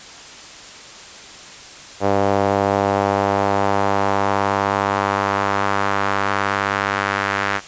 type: tone with band-pass filter sweep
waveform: sawtooth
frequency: 99.5 Hz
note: G2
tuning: 26 cents sharp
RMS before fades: -19 dBFS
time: 2-7.61 s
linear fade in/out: 50 ms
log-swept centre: 630 to 1600 Hz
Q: 1.6
effects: white hiss -38 dBFS RMS until 7.67 s + resampled to 16000 Hz